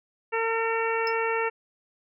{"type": "harmonic tone", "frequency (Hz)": 453.5, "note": "A#4", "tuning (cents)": -48, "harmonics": [1, 2, 3, 4, 5, 6], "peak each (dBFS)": [-27, -30, -32, -33, -34, -35], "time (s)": [0.32, 1.5], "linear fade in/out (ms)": 20}
{"type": "tone with exponential decay", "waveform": "triangle", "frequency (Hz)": 5250, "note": "E8", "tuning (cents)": -8, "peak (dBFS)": -27, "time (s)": [1.07, 1.15], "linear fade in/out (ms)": 2, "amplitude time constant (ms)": 16}
{"effects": []}